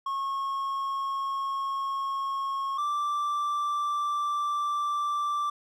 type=tone pair in turn; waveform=triangle; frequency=1091 / 1172.8 Hz; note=C#6 / D6; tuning=-28 / -3 cents; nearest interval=minor second; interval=125 cents; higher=second; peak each=-26 / -24 dBFS; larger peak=second; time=0.06-2.78 / 2.78-5.5 s; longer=neither; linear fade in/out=5 ms; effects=none